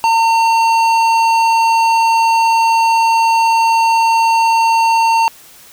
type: tone with tanh clipping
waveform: sine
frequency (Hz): 909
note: A#5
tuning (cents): -44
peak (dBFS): -11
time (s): 0.04-5.28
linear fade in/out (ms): 0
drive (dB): 14
effects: white hiss -41 dBFS RMS until 5.72 s

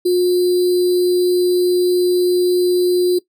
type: tone with sample-and-hold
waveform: sine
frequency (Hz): 358.4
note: F4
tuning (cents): +45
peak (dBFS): -11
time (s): 0.05-3.19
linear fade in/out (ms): 10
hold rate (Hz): 4410
effects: noise-tail reverb RT60 0.1 s tail -18 dB re dry

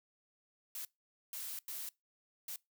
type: noise bursts at uneven times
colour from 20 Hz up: blue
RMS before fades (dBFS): -43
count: 4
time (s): 0.75-0.85 / 1.33-1.59 / 1.68-1.89 / 2.48-2.56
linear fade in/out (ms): 2
effects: noise-tail reverb RT60 0.2 s tail -23 dB re dry

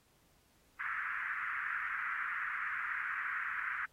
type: band-pass noise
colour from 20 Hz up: pink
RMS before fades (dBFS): -38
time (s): 0.79-3.86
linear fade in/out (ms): 10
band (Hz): 1300 to 2000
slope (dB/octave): 48
effects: pink hiss -70 dBFS RMS until 3.92 s + AAC 48 kbps

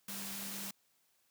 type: tone in noise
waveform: sine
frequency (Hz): 198.1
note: G3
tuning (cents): +18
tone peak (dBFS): -48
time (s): 0.08-0.71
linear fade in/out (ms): 5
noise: white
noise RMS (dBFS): -43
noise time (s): 0.08-0.71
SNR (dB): -8
effects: white hiss -74 dBFS RMS until 1.3 s + high-pass 100 Hz 12 dB/octave

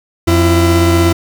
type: tone pair together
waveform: 40% pulse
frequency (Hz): 87.99 / 335.6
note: F2 / E4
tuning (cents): +13 / +31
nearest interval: octave + major seventh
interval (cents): 2318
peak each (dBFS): -10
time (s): 0.27-1.13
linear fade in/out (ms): 10
effects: none

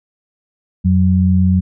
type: tone pair together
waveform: sine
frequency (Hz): 88.4 / 185.7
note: F2 / F#3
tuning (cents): +22 / +7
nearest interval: octave + minor second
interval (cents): 1285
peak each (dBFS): -12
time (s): 0.84-1.61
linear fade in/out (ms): 20
effects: none

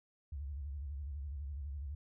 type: tone with vibrato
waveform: sine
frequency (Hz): 70.8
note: C#2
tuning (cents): +37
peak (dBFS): -39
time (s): 0.32-1.95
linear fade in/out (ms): 5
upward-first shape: square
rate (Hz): 12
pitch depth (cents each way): 110
effects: none

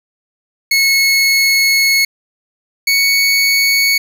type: tone pair in turn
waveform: 25% pulse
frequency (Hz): 2189 / 2223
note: C#7 / C#7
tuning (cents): -22 / +4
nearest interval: unison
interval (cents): 26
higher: second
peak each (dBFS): -6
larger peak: neither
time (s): 0.71-2.05 / 2.87-3.98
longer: first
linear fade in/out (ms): 5
effects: none

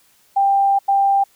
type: tone bursts at uneven times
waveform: sine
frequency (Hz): 791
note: G5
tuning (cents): +15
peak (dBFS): -12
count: 2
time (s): 0.36-0.79 / 0.88-1.24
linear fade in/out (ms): 10
effects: white hiss -56 dBFS RMS until 1.35 s

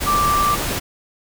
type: tone in noise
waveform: sine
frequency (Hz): 1174.7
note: D6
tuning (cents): 0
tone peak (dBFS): -15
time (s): 0.06-0.56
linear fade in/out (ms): 20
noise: pink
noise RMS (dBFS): -23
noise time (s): 0-0.8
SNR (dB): +5
effects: none

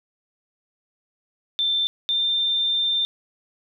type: tone pair in turn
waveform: sine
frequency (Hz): 3558 / 3589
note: A7 / A7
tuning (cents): +19 / +34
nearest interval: unison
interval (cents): 15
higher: second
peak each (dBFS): -19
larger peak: neither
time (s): 1.59-1.87 / 2.09-3.05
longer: second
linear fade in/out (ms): 0
effects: none

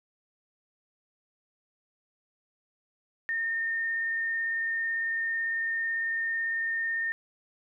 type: tone with vibrato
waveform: sine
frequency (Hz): 1824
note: A#6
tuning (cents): -38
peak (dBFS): -27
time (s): 3.29-7.12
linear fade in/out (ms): 0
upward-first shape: triangle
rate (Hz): 18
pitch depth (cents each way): 11
effects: none

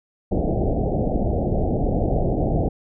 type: low-pass noise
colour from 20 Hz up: pink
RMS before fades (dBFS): -21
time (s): 0.31-2.69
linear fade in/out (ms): 10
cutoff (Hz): 770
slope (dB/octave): 96
effects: none

